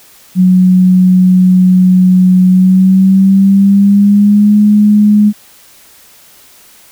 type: tone with pitch glide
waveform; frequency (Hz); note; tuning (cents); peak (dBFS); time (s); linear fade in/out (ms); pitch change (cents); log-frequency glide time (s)
sine; 183.9 to 208.8; F#3 to G#3; -10 to +10; -3; 0.35-5.33; 50; +220; 2.47-4.56
effects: white hiss -41 dBFS RMS until 6.91 s